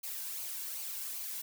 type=noise with flanger; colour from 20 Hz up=blue; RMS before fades=-40 dBFS; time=0.03-1.42 s; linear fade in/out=10 ms; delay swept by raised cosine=0.55 to 1.65 ms; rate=2.6 Hz; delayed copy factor=-0.5; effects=none